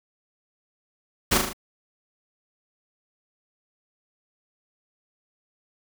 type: noise with echo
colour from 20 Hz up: pink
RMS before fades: -20 dBFS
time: 1.31-1.38 s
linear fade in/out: 10 ms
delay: 38 ms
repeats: 4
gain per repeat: -4 dB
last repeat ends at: 1.532 s
effects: none